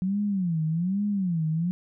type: tone with vibrato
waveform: sine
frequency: 180.1 Hz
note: F#3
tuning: 46 cents flat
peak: -23 dBFS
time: 0.02-1.71 s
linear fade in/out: 0 ms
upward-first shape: sine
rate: 1.2 Hz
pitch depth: 240 cents each way
effects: none